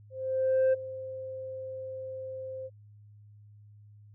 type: tone with ADSR envelope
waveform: sine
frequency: 523.3 Hz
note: C5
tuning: in tune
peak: -18 dBFS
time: 0.1-2.7 s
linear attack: 630 ms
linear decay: 21 ms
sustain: -18 dB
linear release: 42 ms
effects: tanh soft clip ceiling -20 dBFS + added 104 Hz sine -51 dBFS peak until 4.14 s